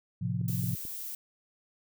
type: chord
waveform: sine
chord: F major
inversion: first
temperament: equal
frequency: 110 / 130.81 / 174.61 Hz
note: A2 / C3 / F3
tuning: 0 / 0 / 0 cents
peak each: -33 dBFS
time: 0.21-0.75 s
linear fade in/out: 10 ms
type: clicks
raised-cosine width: 3 ms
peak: -33 dBFS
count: 5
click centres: 0.413 / 0.497 / 0.638 / 0.75 / 0.852 s
type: noise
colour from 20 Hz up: violet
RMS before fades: -39 dBFS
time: 0.48-1.15 s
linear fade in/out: 2 ms
effects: none